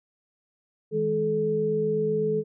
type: tone cluster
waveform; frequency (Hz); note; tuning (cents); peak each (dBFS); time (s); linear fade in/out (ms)
sine; 159 / 207.1 / 432; D#3 / G#3 / A4; +38 / -5 / -32; -31 / -32 / -23; 0.91-2.44; 50
effects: none